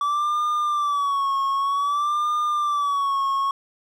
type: tone with vibrato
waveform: triangle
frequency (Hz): 1149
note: D6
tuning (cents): -38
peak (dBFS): -18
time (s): 0.01-3.51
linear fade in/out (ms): 2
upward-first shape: sine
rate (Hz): 0.53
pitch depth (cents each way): 87
effects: none